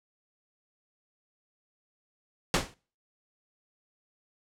pink noise with exponential decay, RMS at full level -20 dBFS, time 2.54-2.74 s, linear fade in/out 0 ms, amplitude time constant 42 ms, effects noise-tail reverb RT60 0.4 s tail -23 dB re dry + low-pass 8000 Hz 12 dB/octave

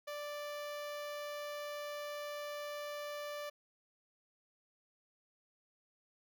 sawtooth tone with notch filter, 587.3 Hz, D5, in tune, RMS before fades -43 dBFS, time 0.07-3.5 s, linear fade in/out 10 ms, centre 8300 Hz, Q 1.8, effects none

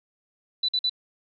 sine tone bursts, 3980 Hz, B7, 13 cents sharp, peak -21 dBFS, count 3, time 0.63-0.896 s, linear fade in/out 5 ms, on 56 ms, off 49 ms, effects none

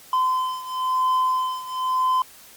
triangle beating tone pair, 1025 / 1025.99 Hz, C6 / C6, -36 / -34 cents, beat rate 0.99 Hz, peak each -20 / -23 dBFS, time 0.13-2.22 s, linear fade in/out 2 ms, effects white hiss -47 dBFS RMS until 2.56 s + Opus 48 kbps

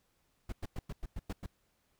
brown noise bursts, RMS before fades -38 dBFS, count 8, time 0.49-1.462 s, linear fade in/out 5 ms, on 34 ms, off 100 ms, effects pink hiss -75 dBFS RMS until 1.99 s

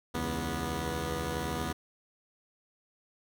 10% pulse tone cluster, 69.2 / 81.4 / 244.6 Hz, C#2 / E2 / B3, -2 / -21 / -16 cents, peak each -29 / -27 / -27 dBFS, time 0.14-1.73 s, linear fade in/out 10 ms, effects none

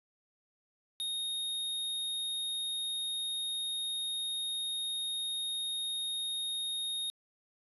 square tone, 3717 Hz, A#7, 6 cents flat, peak -34 dBFS, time 1-7.1 s, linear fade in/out 0 ms, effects resampled to 32000 Hz + 11-bit

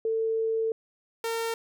sine / sawtooth tone pair in turn, 447.3 / 456.7 Hz, A4 / A#4, +28 / -36 cents, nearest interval unison, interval 36 cents, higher second, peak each -24 dBFS, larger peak neither, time 0.05-0.72 / 1.24-1.54 s, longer first, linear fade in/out 2 ms, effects none

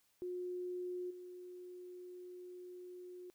sine tone with level steps, 360 Hz, F#4, 47 cents flat, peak -39 / -48 dBFS, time 0.22-3.3 s, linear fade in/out 0 ms, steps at 1.1 s, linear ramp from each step 10 ms, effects white hiss -75 dBFS RMS until 3.34 s

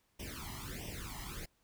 pink noise with flanger, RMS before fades -44 dBFS, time 0.19-1.46 s, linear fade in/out 10 ms, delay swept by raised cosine 0.35 to 1 ms, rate 1.5 Hz, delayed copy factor +0.95, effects pink hiss -75 dBFS RMS until 1.63 s

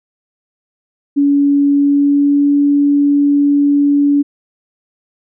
sine tone with pitch glide, 283.7 to 286.2 Hz, C#4 to D4, +40 to -45 cents, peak -8 dBFS, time 1.16-4.23 s, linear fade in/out 20 ms, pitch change +15 cents, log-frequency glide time 1.75-2.54 s, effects none

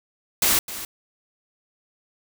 white noise with echo, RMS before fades -19 dBFS, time 0.42-0.59 s, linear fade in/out 2 ms, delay 260 ms, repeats 1, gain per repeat -14 dB, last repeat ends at 0.85 s, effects none

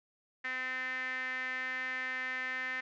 sawtooth tone with band-pass filter, 257.3 Hz, C4, 29 cents flat, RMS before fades -37 dBFS, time 0.44-2.81 s, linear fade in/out 10 ms, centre 1900 Hz, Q 9.6, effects resampled to 16000 Hz

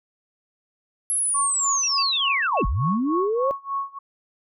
sine linear two-way sweep, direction down then up, 11175 to 35.17 to 559 Hz, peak -20 dBFS, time 1.1-3.51 s, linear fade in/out 0 ms, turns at 2.66 s
sine tone with tremolo, 1104 Hz, C#6, 7 cents flat, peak -22 dBFS, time 1.34-3.99 s, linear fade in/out 10 ms, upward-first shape sine, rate 3.4 Hz, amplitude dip 95%
sine tone bursts, 2662 Hz, E7, 16 cents sharp, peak -29 dBFS, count 6, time 1.83-2.618 s, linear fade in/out 5 ms, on 48 ms, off 100 ms
effects none

